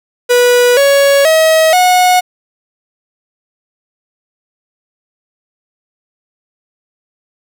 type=tone with pitch steps; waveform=45% pulse; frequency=489.3 / 558.8 / 638.2 / 728.9 Hz; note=B4 / C#5 / D#5 / F#5; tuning=-16 / +14 / +44 / -26 cents; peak=-6 dBFS; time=0.29-2.21 s; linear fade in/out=20 ms; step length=480 ms; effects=none